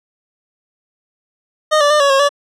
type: tone with pitch steps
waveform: 25% pulse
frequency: 616 / 581 / 600 / 562 / 543 / 573 Hz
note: D#5 / D5 / D5 / C#5 / C#5 / D5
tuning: -17 / -19 / +37 / +24 / -36 / -43 cents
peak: -6 dBFS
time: 1.71-2.292 s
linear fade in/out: 20 ms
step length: 97 ms
effects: low-pass 7000 Hz 12 dB/octave